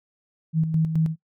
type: tone with tremolo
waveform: sine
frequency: 160 Hz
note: D#3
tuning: 49 cents sharp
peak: -17 dBFS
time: 0.53-1.16 s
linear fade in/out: 50 ms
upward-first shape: square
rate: 4.7 Hz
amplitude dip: 55%
effects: noise-tail reverb RT60 0.1 s tail -21 dB re dry